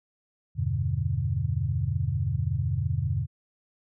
sine chord, E minor seventh, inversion none, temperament equal, 82.41 / 98 / 123.47 / 146.83 Hz, E2 / G2 / B2 / D3, 0 / 0 / 0 / 0 cents, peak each -31 / -29 / -29 / -31 dBFS, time 0.55-3.27 s, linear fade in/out 50 ms, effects none

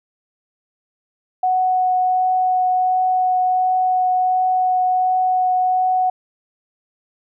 sine tone with vibrato, 739 Hz, F#5, 2 cents flat, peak -14 dBFS, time 1.43-6.1 s, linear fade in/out 5 ms, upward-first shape triangle, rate 1.4 Hz, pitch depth 8 cents each way, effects none

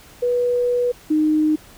sine tone pair in turn, 488.6 / 307.8 Hz, B4 / D#4, -19 / -19 cents, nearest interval minor sixth, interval 800 cents, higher first, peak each -16 / -14 dBFS, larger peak second, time 0.22-0.92 / 1.1-1.56 s, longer first, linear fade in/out 10 ms, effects pink hiss -46 dBFS RMS until 1.77 s

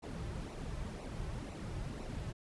brown noise with flanger, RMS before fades -42 dBFS, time 0.02-2.33 s, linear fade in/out 20 ms, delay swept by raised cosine 0.6 to 4.3 ms, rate 2 Hz, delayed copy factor -0.6, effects resampled to 24000 Hz

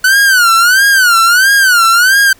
45% pulse tone with vibrato, 1480 Hz, F#6, in tune, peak -5 dBFS, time 0.04-2.33 s, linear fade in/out 5 ms, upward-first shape sine, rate 1.5 Hz, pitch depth 170 cents each way, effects pink hiss -44 dBFS RMS until 2.39 s

